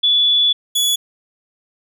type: tone pair in turn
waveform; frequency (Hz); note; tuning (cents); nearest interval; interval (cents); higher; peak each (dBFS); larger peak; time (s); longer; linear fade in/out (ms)
sine / sawtooth; 3438 / 3406; A7 / G#7; -41 / +43; unison; 16; first; -11; neither; 0.03-0.53 / 0.75-0.96; first; 10
effects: none